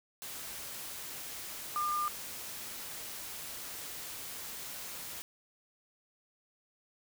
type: tone in noise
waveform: sine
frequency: 1204 Hz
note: D6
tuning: 43 cents sharp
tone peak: -30 dBFS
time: 1.76-2.08 s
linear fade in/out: 0 ms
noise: white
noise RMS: -43 dBFS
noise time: 0.22-5.22 s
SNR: +10 dB
effects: none